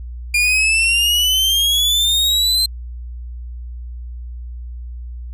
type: exponential sweep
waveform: 40% pulse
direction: up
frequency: 2404 to 4144 Hz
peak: -12 dBFS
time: 0.34-2.66 s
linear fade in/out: 5 ms
effects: added 60 Hz sine -27 dBFS peak until 5.33 s + resampled to 32000 Hz